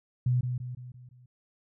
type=tone with echo; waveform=sine; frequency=124.6 Hz; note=B2; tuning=16 cents sharp; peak=-22 dBFS; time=0.26-0.41 s; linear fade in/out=5 ms; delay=170 ms; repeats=5; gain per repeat=-6 dB; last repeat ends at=1.26 s; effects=none